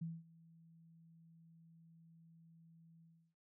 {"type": "tone with ADSR envelope", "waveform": "sine", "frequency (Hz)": 164.81, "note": "E3", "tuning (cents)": 0, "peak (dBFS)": -39, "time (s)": [0.01, 3.35], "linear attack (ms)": 10, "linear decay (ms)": 210, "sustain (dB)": -22, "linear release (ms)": 330, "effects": []}